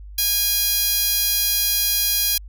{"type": "tone with high-pass filter", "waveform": "10% pulse", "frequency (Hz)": 820, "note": "G#5", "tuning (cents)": -22, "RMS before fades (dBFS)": -20, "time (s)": [0.18, 2.38], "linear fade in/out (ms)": 5, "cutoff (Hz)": 6400, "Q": 0.6, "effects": ["added 50 Hz sine -35 dBFS peak until 2.48 s"]}